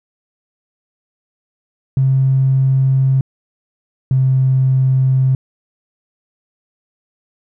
triangle tone pair in turn, 133.3 / 131.46 Hz, C3 / C3, +33 / +9 cents, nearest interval unison, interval 24 cents, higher first, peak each -6 dBFS, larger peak neither, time 1.97-3.21 / 4.11-5.35 s, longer neither, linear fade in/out 2 ms, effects tanh soft clip ceiling -8 dBFS

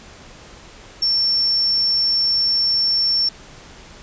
sine tone, 5430 Hz, F8, 50 cents flat, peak -15 dBFS, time 1.02-3.29 s, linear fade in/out 5 ms, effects pink hiss -42 dBFS RMS until 4.02 s + resampled to 16000 Hz

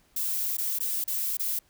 violet noise with dropouts, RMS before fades -29 dBFS, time 0.16-1.59 s, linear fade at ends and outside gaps 5 ms, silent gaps 0.571-0.582 / 0.788-0.803 / 1.041-1.077 / 1.371-1.395 s, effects pink hiss -64 dBFS RMS until 1.69 s

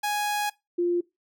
sawtooth / sine tone pair in turn, 830.6 / 349.2 Hz, G#5 / F4, 0 / 0 cents, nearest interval octave + minor third, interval 1500 cents, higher first, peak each -21 dBFS, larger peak neither, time 0.03-0.5 / 0.78-1.01 s, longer first, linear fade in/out 10 ms, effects noise-tail reverb RT60 0.2 s tail -21 dB re dry

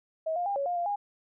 sine tone with pitch steps, 640 / 706 / 803 / 558 / 707 / 694 / 816 Hz, D#5 / F5 / G5 / C#5 / F5 / F5 / G#5, +49 / +19 / +41 / +11 / +21 / -11 / -31 cents, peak -27 dBFS, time 0.26-0.96 s, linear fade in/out 10 ms, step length 100 ms, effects none

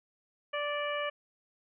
harmonic tone, 585 Hz, D5, 7 cents flat, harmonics 1 / 2 / 3 / 4 / 5, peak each -34 / -37 / -39 / -40 / -41 dBFS, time 0.53-1.1 s, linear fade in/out 10 ms, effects none

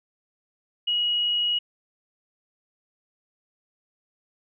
sine tone, 2902 Hz, F#7, 34 cents flat, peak -21 dBFS, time 0.87-1.59 s, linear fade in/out 10 ms, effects none

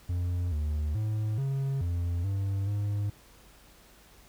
triangle tone with pitch steps, 88.4 / 75.1 / 107.8 / 136.3 / 86.7 / 98.2 / 102.5 Hz, F2 / D2 / A2 / C#3 / F2 / G2 / G#2, +22 / +39 / -35 / -29 / -12 / +4 / -22 cents, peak -25 dBFS, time 0.09-3.1 s, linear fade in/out 5 ms, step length 430 ms, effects added 50 Hz sine -59 dBFS peak until 4.28 s + pink hiss -57 dBFS RMS until 4.28 s

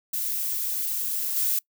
violet noise with level steps, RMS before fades -28 / -24 dBFS, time 0.13-1.59 s, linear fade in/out 5 ms, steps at 1.36 s, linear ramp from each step 5 ms, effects noise-tail reverb RT60 0.1 s tail -24 dB re dry

